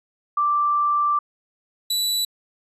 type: tone pair in turn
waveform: sine / sawtooth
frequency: 1174.7 / 3951 Hz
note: D6 / B7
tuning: 0 / 0 cents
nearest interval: octave + major sixth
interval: 2100 cents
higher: second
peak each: -17 dBFS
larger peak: neither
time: 0.37-1.19 / 1.9-2.25 s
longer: first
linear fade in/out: 5 ms
effects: resampled to 32000 Hz